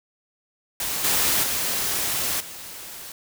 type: noise with level steps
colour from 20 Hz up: white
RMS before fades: -27 / -21 / -25 / -38 dBFS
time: 0.8-3.12 s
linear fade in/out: 2 ms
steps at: 1.04 / 1.43 / 2.4 s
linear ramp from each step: 5 ms
effects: none